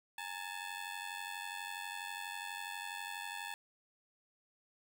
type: ring-modulated tone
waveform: 15% pulse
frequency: 870 Hz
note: A5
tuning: 20 cents flat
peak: -32 dBFS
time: 0.18-3.54 s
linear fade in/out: 0 ms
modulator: 46.1 Hz
effects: none